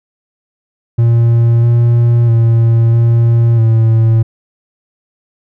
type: tone with pitch steps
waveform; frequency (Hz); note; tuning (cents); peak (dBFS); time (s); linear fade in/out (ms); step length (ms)
triangle; 116.8 / 118.3 / 115.1 / 116.6 / 112.6; A#2 / A#2 / A#2 / A#2 / A2; +4 / +26 / -22 / +1 / +40; -4; 0.98-4.23; 10; 650
effects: none